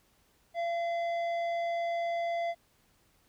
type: tone with tanh clipping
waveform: sine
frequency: 682 Hz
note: F5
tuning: 41 cents flat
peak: -31 dBFS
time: 0.54-2.55 s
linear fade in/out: 50 ms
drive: 10 dB
effects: pink hiss -68 dBFS RMS until 3.28 s